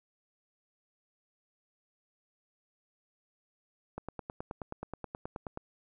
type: click train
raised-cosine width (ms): 1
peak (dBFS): -24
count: 16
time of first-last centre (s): 3.98-5.574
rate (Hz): 9.41
effects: none